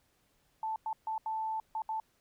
sine tone bursts at uneven times, 880 Hz, A5, in tune, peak -32 dBFS, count 6, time 0.63-0.76 / 0.86-0.93 / 1.07-1.18 / 1.26-1.6 / 1.75-1.82 / 1.89-2 s, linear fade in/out 2 ms, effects pink hiss -72 dBFS RMS until 2.2 s

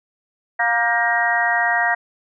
harmonic tone with a mistuned harmonic, 235.4 Hz, A#3, 17 cents sharp, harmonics 3 / 4 / 5 / 6 / 7 / 8, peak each -21 / -25 / -30 / -30 / -23 / -19 dBFS, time 0.59-1.95 s, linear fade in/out 10 ms, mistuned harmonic 7, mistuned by -53 cents, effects none

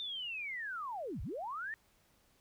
sine linear two-way sweep, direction down then up, 3630 to 37.23 to 1855 Hz, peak -38 dBFS, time 0-1.74 s, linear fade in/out 0 ms, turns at 1.22 s, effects pink hiss -70 dBFS RMS until 2.4 s

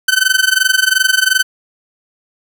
sawtooth tone with amplitude modulation, 1526 Hz, G6, 47 cents flat, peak -3 dBFS, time 0.08-1.43 s, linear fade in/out 5 ms, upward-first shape sine, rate 22.8 Hz, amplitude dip 90%, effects none

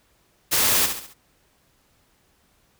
white noise with echo, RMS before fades -20 dBFS, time 0.51-0.87 s, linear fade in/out 20 ms, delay 68 ms, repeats 4, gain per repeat -7 dB, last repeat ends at 1.142 s, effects pink hiss -63 dBFS RMS until 2.79 s

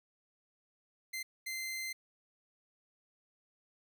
sawtooth tone bursts at uneven times, 2077 Hz, C7, 13 cents flat, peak -34 dBFS, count 2, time 1.13-1.23 / 1.46-1.93 s, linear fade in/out 10 ms, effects none

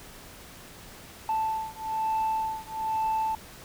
sine beating tone pair, 880 / 881.1 Hz, A5 / A5, 0 / +2 cents, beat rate 1.1 Hz, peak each -28 dBFS, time 1.29-3.35 s, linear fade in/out 2 ms, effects tanh soft clip ceiling -22 dBFS + pink hiss -47 dBFS RMS until 3.64 s

